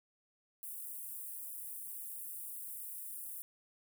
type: high-pass noise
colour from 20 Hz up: white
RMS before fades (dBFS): -45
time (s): 0.63-3.42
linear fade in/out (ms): 0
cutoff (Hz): 8900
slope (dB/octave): 48
effects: none